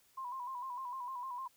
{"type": "tone with vibrato", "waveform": "sine", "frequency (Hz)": 1017, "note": "C6", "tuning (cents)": -50, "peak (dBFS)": -39, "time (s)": [0.17, 1.48], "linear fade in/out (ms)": 10, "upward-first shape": "square", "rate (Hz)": 6.6, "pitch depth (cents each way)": 68, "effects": ["white hiss -69 dBFS RMS until 1.56 s"]}